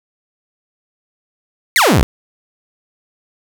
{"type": "exponential sweep", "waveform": "sawtooth", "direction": "down", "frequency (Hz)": [2296, 46.25], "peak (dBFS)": -5, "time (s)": [1.76, 2.03], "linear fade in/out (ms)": 0, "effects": ["7-bit"]}